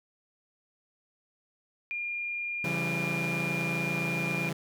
sine tone, 2410 Hz, D7, 44 cents sharp, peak -31 dBFS, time 1.91-4.49 s, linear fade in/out 0 ms
sawtooth chord, C# diminished, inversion none, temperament equal with one note detuned, 138.59 / 168.47 / 196 Hz, C#3 / E3 / G3, 0 / +38 / 0 cents, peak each -32 / -29 / -34 dBFS, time 2.64-4.53 s, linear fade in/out 5 ms
effects none

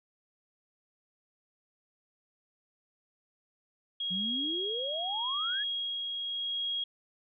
sine tone with tremolo, 3286 Hz, G#7, 19 cents flat, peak -30 dBFS, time 4-6.84 s, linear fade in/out 5 ms, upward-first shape sine, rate 0.82 Hz, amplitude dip 30%
sine exponential sweep, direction up, 174.61 to 1760 Hz, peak -35 dBFS, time 4.1-5.64 s, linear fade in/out 20 ms
effects none

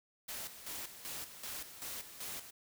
white noise with tremolo, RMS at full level -43 dBFS, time 0.28-2.51 s, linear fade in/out 10 ms, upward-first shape square, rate 2.6 Hz, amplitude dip 65%, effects none

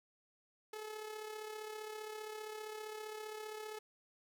sawtooth tone with amplitude modulation, 430 Hz, A4, 40 cents flat, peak -38 dBFS, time 0.73-3.79 s, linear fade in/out 5 ms, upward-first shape sine, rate 35.2 Hz, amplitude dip 50%, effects none

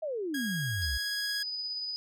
sine exponential sweep, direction down, 659.3 to 58.27 Hz, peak -31 dBFS, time 0.02-0.98 s, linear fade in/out 10 ms
sawtooth tone with pitch glide, 1643 to 1659.2 Hz, G#6 to G#6, -19 to -2 cents, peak -30 dBFS, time 0.34-1.43 s, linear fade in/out 5 ms, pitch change +17 cents, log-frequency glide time 0.7-0.92 s
sine tone with tremolo, 4978 Hz, D#8, in tune, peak -32 dBFS, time 0.82-1.96 s, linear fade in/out 0 ms, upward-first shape sine, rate 17 Hz, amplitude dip 25%
effects none

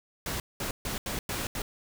pink noise bursts at uneven times, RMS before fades -33 dBFS, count 6, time 0.26-0.4 / 0.6-0.71 / 0.85-0.98 / 1.06-1.19 / 1.29-1.47 / 1.55-1.62 s, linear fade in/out 2 ms, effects none

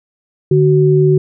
sine tone pair together, 148.5 / 374.2 Hz, D3 / F#4, +20 / +20 cents, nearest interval octave + major third, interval 1600 cents, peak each -10 dBFS, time 0.51-1.18 s, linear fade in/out 5 ms, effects none

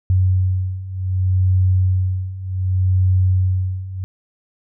sine beating tone pair, 92.5 / 93.16 Hz, F#2 / F#2, 0 / +12 cents, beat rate 0.66 Hz, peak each -19 / -16 dBFS, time 0.1-4.04 s, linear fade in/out 0 ms, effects none

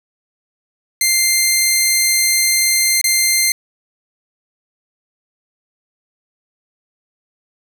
10% pulse tone with dropouts, 2093 Hz, C7, in tune, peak -3 dBFS, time 1.01-3.52 s, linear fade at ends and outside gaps 2 ms, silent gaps 3.014-3.041 s, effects none

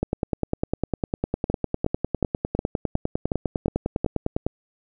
two click trains, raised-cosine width 2 ms, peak -9 / -9 dBFS, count 45 / 8, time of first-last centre 0.03-4.465 / 1.5-4.045 s, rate 9.92 / 2.75 Hz, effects none

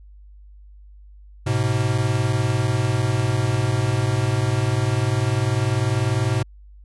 square tone pair together, 106.5 / 126.65 Hz, G#2 / B2, +44 / +44 cents, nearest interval minor third, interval 300 cents, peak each -22 dBFS, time 1.46-6.43 s, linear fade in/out 10 ms, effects added 50 Hz sine -42 dBFS peak until 6.84 s + resampled to 24000 Hz

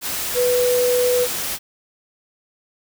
sine tone in noise, 493.9 Hz, B4, in tune, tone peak -15 dBFS, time 0.34-1.28 s, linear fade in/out 50 ms, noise white, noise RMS -25 dBFS, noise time 0.01-1.59 s, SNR +7 dB, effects none

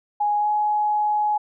sine tone with pitch glide, 830.6 to 841.2 Hz, G#5 to G#5, 0 to +22 cents, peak -18 dBFS, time 0.2-1.38 s, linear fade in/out 10 ms, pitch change +22 cents, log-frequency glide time 0.38-0.48 s, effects none

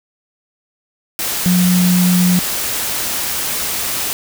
sine tone in noise, 179.9 Hz, F#3, 48 cents flat, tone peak -10 dBFS, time 1.46-2.39 s, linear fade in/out 0 ms, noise white, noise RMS -20 dBFS, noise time 1.19-4.13 s, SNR +7 dB, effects none

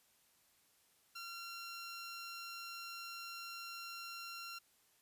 15% pulse tone, 1373 Hz, F6, 30 cents flat, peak -39 dBFS, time 1.15-4.59 s, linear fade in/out 10 ms, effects white hiss -72 dBFS RMS until 5.01 s + resampled to 32000 Hz

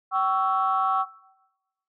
sine tone cluster, 767 / 1118 / 1322 Hz, G5 / C#6 / E6, -38 / +14 / +5 cents, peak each -24 dBFS, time 0.11-1.06 s, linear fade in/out 50 ms, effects noise-tail reverb RT60 1.0 s tail -20 dB re dry + tanh soft clip ceiling -12 dBFS

